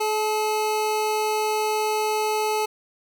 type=tone pair together; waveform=square; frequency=427.5 / 864.4 Hz; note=A4 / A5; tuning=-50 / -31 cents; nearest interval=octave; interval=1219 cents; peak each=-25 dBFS; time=0-2.66 s; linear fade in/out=10 ms; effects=none